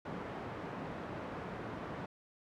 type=band-pass noise; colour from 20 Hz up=pink; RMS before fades=-43 dBFS; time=0.05-2.06 s; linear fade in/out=5 ms; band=120 to 1400 Hz; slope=12 dB/octave; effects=none